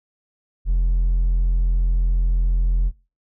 sine tone with hard clipping, 42.87 Hz, F1, 31 cents flat, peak -16 dBFS, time 0.65-2.92 s, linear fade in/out 50 ms, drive 2 dB, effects noise-tail reverb RT60 0.3 s tail -21 dB re dry

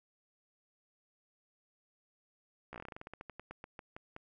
slowing click train, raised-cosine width 0.5 ms, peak -30 dBFS, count 21, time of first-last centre 2.73-4.164 s, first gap 14 ms, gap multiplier 1.15, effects none

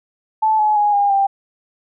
sine tone with pitch steps, 872 / 850.6 / 829.7 / 809.4 / 789.5 Hz, A5 / G#5 / G#5 / G#5 / G5, -16 / +41 / -2 / -45 / +12 cents, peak -12 dBFS, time 0.42-1.27 s, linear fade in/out 10 ms, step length 170 ms, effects none

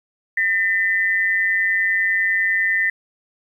sine tone pair together, 1810 / 2000 Hz, A6 / B6, +48 / +21 cents, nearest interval major second, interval 173 cents, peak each -18 / -20 dBFS, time 0.37-2.9 s, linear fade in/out 5 ms, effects 9-bit

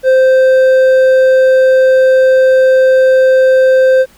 sine tone with hard clipping, 521 Hz, C5, 7 cents flat, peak -6 dBFS, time 0.03-4.06 s, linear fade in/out 50 ms, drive 5 dB, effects pink hiss -45 dBFS RMS until 4.17 s

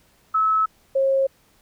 sine tone pair in turn, 1297 / 539.5 Hz, E6 / C#5, -28 / -47 cents, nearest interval octave + minor third, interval 1519 cents, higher first, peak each -16 dBFS, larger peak neither, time 0.34-0.66 / 0.95-1.27 s, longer neither, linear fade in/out 10 ms, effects pink hiss -59 dBFS RMS until 1.61 s

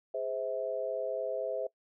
sine chord, Ab augmented, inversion none, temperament just, 415.3 / 519.1 / 648.9 Hz, Ab4 / C5 / E5, 0 / -14 / -27 cents, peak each -39 / -35 / -35 dBFS, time 0.14-1.67 s, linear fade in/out 5 ms, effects noise-tail reverb RT60 0.1 s tail -21 dB re dry

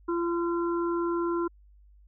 harmonic tone, 341.9 Hz, F4, 37 cents flat, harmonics 1 / 3 / 4, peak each -26 / -34 / -37 dBFS, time 0.08-1.48 s, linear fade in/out 10 ms, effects added 50 Hz sine -53 dBFS peak until 2.07 s

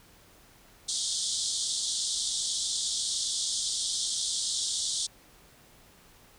pink band-pass noise, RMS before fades -31 dBFS, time 0.88-5.07 s, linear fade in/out 10 ms, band 3300 to 9300 Hz, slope 96 dB/octave, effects pink hiss -57 dBFS RMS until 6.38 s

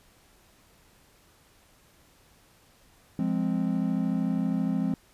triangle chord, F minor, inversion none, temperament equal, 174.61 / 207.7 / 261.6 Hz, F3 / Ab3 / C4, 0 / 0 / 0 cents, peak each -27 dBFS, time 3.19-4.94 s, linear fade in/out 2 ms, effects pink hiss -60 dBFS RMS until 5.13 s + resampled to 32000 Hz

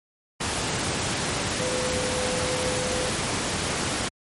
sine tone in noise, 506 Hz, B4, 42 cents sharp, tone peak -28 dBFS, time 1.59-3.1 s, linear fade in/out 10 ms, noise pink, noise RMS -26 dBFS, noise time 0.4-4.09 s, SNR -5 dB, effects high-pass 80 Hz 12 dB/octave + MP3 48 kbps

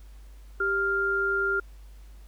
sine tone pair together, 392.3 / 1398 Hz, G4 / F6, +1 / +1 cents, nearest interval octave + minor seventh, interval 2200 cents, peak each -29 / -24 dBFS, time 0.6-1.6 s, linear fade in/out 5 ms, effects added 50 Hz sine -44 dBFS peak until 2.27 s + pink hiss -61 dBFS RMS until 2.27 s

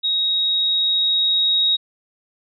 sine tone with level ramp, 3783 Hz, A#7, 25 cents sharp, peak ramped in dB -17 to -14 dBFS, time 0.03-1.77 s, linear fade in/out 20 ms, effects none

